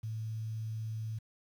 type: tone with quantisation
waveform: sine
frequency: 110.5 Hz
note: A2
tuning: 8 cents sharp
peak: -35 dBFS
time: 0.03-1.19 s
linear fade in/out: 10 ms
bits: 10
effects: none